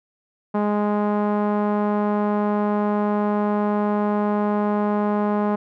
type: tone with low-pass filter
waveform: sawtooth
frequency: 207.7 Hz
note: G#3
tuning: in tune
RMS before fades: -21 dBFS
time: 0.54-5.56 s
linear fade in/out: 10 ms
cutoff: 1000 Hz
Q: 1.7
effects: none